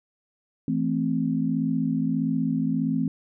sine chord, A minor, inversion second, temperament equal, 164.81 / 220 / 261.6 Hz, E3 / A3 / C4, 0 / 0 / 0 cents, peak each -27 / -27 / -25 dBFS, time 0.68-3.08 s, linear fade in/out 2 ms, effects none

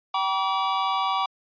square tone cluster, 771 / 958 / 1148 Hz, G5 / A#5 / D6, -29 / +47 / -40 cents, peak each -28 / -29 / -26 dBFS, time 0.14-1.26 s, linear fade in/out 5 ms, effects resampled to 11025 Hz

